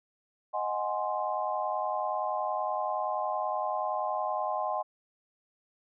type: chord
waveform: sine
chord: Ab dominant seventh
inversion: second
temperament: equal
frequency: 622.3 / 740 / 830.6 / 1046.5 Hz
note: Eb5 / Gb5 / Ab5 / C6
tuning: 0 / 0 / 0 / 0 cents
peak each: -34 dBFS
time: 0.53-4.83 s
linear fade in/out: 20 ms
effects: none